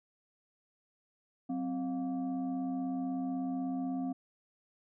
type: tone with frequency modulation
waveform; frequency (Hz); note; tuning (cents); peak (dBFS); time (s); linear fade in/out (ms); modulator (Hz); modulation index
sine; 261.6; C4; 0; -32; 1.49-4.13; 10; 447; 0.6
effects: none